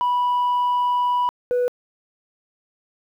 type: tone pair in turn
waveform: sine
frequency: 982 / 492.4 Hz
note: B5 / B4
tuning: -10 / -5 cents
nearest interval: octave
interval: 1195 cents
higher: first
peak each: -15 dBFS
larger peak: neither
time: 0.01-1.29 / 1.51-1.68 s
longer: first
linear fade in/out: 0 ms
effects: tanh soft clip ceiling -16 dBFS + 9-bit